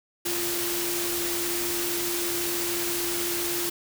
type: tone in noise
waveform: sine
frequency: 346.7 Hz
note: F4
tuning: 13 cents flat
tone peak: -31 dBFS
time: 0.25-3.7 s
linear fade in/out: 10 ms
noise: white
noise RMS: -29 dBFS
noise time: 0.25-3.7 s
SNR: -5 dB
effects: none